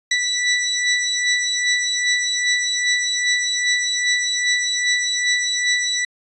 20% pulse beating tone pair, 1965 / 1967.5 Hz, B6 / B6, -9 / -7 cents, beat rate 2.5 Hz, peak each -17 / -14 dBFS, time 0.11-6.05 s, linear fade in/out 5 ms, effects resampled to 24000 Hz

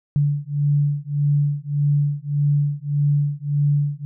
sine beating tone pair, 144 / 145.7 Hz, D3 / D3, -34 / -13 cents, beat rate 1.7 Hz, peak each -20 dBFS, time 0.16-4.05 s, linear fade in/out 0 ms, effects none

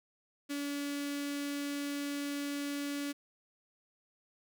sawtooth tone with notch filter, 285.6 Hz, D4, 48 cents flat, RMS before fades -37 dBFS, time 0.49-3.13 s, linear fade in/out 20 ms, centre 790 Hz, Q 0.71, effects none

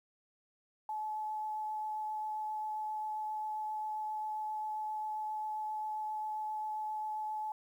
sine tone with vibrato, 859 Hz, A5, 42 cents flat, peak -35 dBFS, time 0.89-7.52 s, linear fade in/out 2 ms, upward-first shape triangle, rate 7.5 Hz, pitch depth 9 cents each way, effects 11-bit

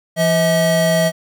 square tone pair together, 170.04 / 642 Hz, F3 / E5, -46 / -46 cents, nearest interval octave + major seventh, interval 2300 cents, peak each -18 / -15 dBFS, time 0.16-1.12 s, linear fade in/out 50 ms, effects none

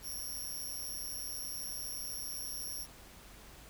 5% pulse tone with amplitude modulation, 5588 Hz, F8, in tune, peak -29 dBFS, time 0.02-2.87 s, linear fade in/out 50 ms, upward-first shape sine, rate 140 Hz, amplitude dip 100%, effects added 50 Hz sine -59 dBFS peak until 3.69 s + pink hiss -55 dBFS RMS until 3.69 s

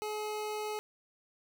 25% pulse tone, 424.8 Hz, G#4, 39 cents sharp, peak -31 dBFS, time 0.02-0.79 s, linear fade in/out 0 ms, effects none

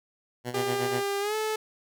10% pulse tone with tremolo, 123 Hz, B2, 7 cents flat, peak -20 dBFS, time 0.44-1.04 s, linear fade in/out 50 ms, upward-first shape sine, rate 8.2 Hz, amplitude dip 75%
sawtooth tone with pitch glide, 400 to 433.7 Hz, G4 to A4, +35 to -25 cents, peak -23 dBFS, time 0.54-1.56 s, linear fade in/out 5 ms, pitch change +140 cents, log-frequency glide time 1.2-1.35 s
effects none

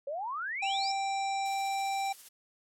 sine exponential sweep, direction up, 536 to 5588 Hz, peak -33 dBFS, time 0.07-0.92 s, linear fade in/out 5 ms
harmonic tone, 784 Hz, G5, in tune, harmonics 1 / 3 / 5 / 7 / 9 / 10, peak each -30 / -40 / -44 / -47 / -49 / -50 dBFS, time 0.62-2.13 s, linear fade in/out 10 ms
blue noise with tremolo, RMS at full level -47 dBFS, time 1.45-2.29 s, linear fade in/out 10 ms, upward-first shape sine, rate 15 Hz, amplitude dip 35%
effects low-pass 12000 Hz 12 dB/octave

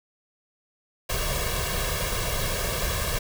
pink noise with comb filter, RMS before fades -27 dBFS, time 1.09-3.19 s, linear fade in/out 10 ms, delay 1.8 ms, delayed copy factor +0.8, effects none

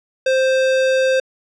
square tone, 524 Hz, C5, 2 cents sharp, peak -14 dBFS, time 0.26-1.2 s, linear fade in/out 5 ms, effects low-pass 5000 Hz 12 dB/octave

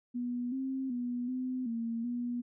sine tone with pitch steps, 244.1 / 265.1 / 244.1 / 255.4 / 230.2 / 242 Hz, B3 / C4 / B3 / C4 / A#3 / B3, -20 / +23 / -20 / -42 / -22 / -35 cents, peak -32 dBFS, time 0.14-2.42 s, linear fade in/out 20 ms, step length 380 ms, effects none

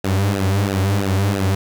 sawtooth tone with flanger, 98 Hz, G2, in tune, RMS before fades -18 dBFS, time 0.04-1.55 s, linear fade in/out 5 ms, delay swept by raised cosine 0.89 to 6.69 ms, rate 3 Hz, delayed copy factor -1, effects 7-bit

